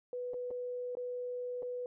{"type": "tone with dropouts", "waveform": "sine", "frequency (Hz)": 493.9, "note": "B4", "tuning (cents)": 0, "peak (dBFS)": -36, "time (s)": [0.13, 1.86], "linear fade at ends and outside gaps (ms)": 1, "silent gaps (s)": [[0.335, 0.341], [0.506, 0.511], [0.952, 0.97], [1.623, 1.629]], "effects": []}